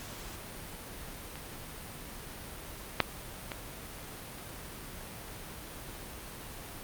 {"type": "clicks", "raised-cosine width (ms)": 0.3, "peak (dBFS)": [-26, -6, -20, -29], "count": 4, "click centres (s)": [1.356, 3.003, 3.518, 4.384], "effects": ["pink hiss -44 dBFS RMS until 6.83 s", "Opus 48 kbps"]}